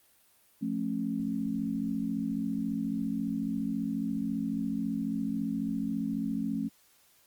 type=chord; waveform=sine; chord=F augmented; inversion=none; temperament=just; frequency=174.61 / 218.3 / 272.8 Hz; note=F3 / A3 / C#4; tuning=0 / -13 / -28 cents; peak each=-37 / -32 / -33 dBFS; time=0.61-6.69 s; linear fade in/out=20 ms; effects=white hiss -64 dBFS RMS until 7.26 s + Opus 32 kbps